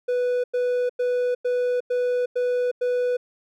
triangle tone bursts, 493.9 Hz, B4, in tune, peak -18 dBFS, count 7, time 0.08-3.17 s, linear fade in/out 10 ms, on 360 ms, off 95 ms, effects none

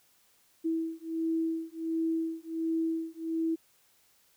sine beating tone pair, 325.2 / 326.6 Hz, E4 / E4, -23 / -16 cents, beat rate 1.4 Hz, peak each -32 / -32 dBFS, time 0.64-3.56 s, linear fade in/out 20 ms, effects white hiss -66 dBFS RMS until 4.36 s

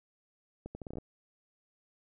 accelerating click train, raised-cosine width 2 ms, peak -28 dBFS, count 9, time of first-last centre 0.66-0.984 s, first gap 90 ms, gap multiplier 0.75, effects none

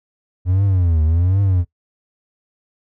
triangle tone with vibrato, 87.9 Hz, F2, 12 cents sharp, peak -11 dBFS, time 0.45-1.65 s, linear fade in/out 50 ms, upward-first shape triangle, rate 1.3 Hz, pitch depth 240 cents each way, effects noise-tail reverb RT60 0.1 s tail -18 dB re dry

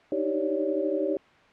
sine tone cluster, 302.1 / 314.2 / 389.8 / 554 / 589 Hz, D4 / D#4 / G4 / C#5 / D5, +49 / +17 / -10 / -1 / +5 cents, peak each -35 / -30 / -29 / -29 / -34 dBFS, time 0.12-1.17 s, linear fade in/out 2 ms, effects white hiss -55 dBFS RMS until 1.52 s + low-pass 2000 Hz 12 dB/octave

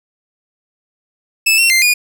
sawtooth tone with pitch steps, 2620 / 2721 / 2090 / 2444 Hz, E7 / F7 / C7 / D#7, -11 / -46 / -2 / -32 cents, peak -6 dBFS, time 1.46-1.94 s, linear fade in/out 10 ms, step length 120 ms, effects none

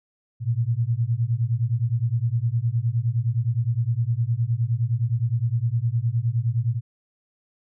sine beating tone pair, 112.3 / 122 Hz, A2 / B2, +36 / -21 cents, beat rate 9.7 Hz, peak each -23 dBFS, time 0.4-6.81 s, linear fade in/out 50 ms, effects none

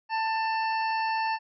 harmonic tone, 889 Hz, A5, 18 cents sharp, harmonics 1 / 2 / 3 / 5 / 6, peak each -26 / -34 / -36 / -41 / -46 dBFS, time 0.09-1.39 s, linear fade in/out 50 ms, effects none

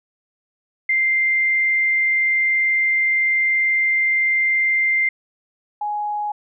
sine tone pair in turn, 2093 / 834.5 Hz, C7 / G#5, 0 / +8 cents, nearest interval octave + major third, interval 1592 cents, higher first, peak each -15 / -21 dBFS, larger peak first, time 0.89-5.09 / 5.81-6.32 s, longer first, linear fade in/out 5 ms, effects none

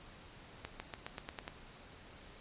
accelerating click train, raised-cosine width 0.3 ms, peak -25 dBFS, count 8, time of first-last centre 0.65-1.479 s, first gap 150 ms, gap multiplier 0.92, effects pink hiss -55 dBFS RMS until 2.4 s + resampled to 8000 Hz

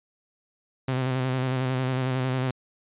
sawtooth tone with vibrato, 129.4 Hz, C3, 19 cents flat, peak -20 dBFS, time 0.88-2.51 s, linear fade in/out 5 ms, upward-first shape square, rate 11 Hz, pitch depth 30 cents each way, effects resampled to 8000 Hz

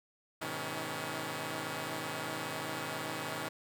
5% pulse tone cluster, 106.8 / 128.7 / 158.9 / 282.8 Hz, G#2 / C3 / D#3 / C#4, +49 / -28 / +37 / +35 cents, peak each -34 / -32 / -29 / -30 dBFS, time 0.41-3.49 s, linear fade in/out 10 ms, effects none

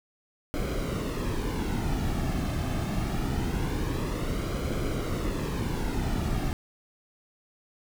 brown noise with flanger, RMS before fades -29 dBFS, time 0.54-6.53 s, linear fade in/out 0 ms, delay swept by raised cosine 1.1 to 2.1 ms, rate 0.24 Hz, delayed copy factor -0.55, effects none

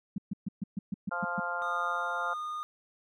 sine tone bursts, 196 Hz, G3, in tune, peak -29 dBFS, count 9, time 0.16-1.398 s, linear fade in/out 5 ms, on 22 ms, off 130 ms
harmonic tone, 174.61 Hz, F3, in tune, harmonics 3 / 4 / 5 / 6 / 7 / 8, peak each -41 / -38 / -39 / -40 / -43 / -34 dBFS, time 1.11-2.34 s, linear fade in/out 10 ms
triangle tone, 1224 Hz, D#6, 29 cents flat, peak -32 dBFS, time 1.62-2.63 s, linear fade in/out 0 ms
effects none

